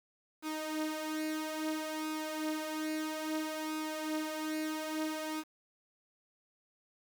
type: tone with flanger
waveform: sawtooth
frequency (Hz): 311.1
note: D#4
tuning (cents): 0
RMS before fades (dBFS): -37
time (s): 0.42-5.44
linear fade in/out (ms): 50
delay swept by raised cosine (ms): 0.79 to 5.99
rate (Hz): 0.6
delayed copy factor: +0.6
effects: 9-bit